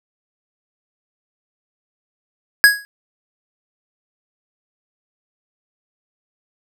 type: tone with exponential decay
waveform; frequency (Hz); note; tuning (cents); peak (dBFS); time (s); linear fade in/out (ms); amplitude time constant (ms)
square; 1661.2; G#6; 0; -3; 2.64-2.85; 0; 45
effects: none